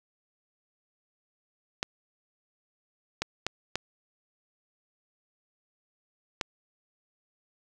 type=clicks; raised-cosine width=0.2 ms; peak=-11 dBFS; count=5; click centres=1.829 / 3.22 / 3.466 / 3.756 / 6.412 s; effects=none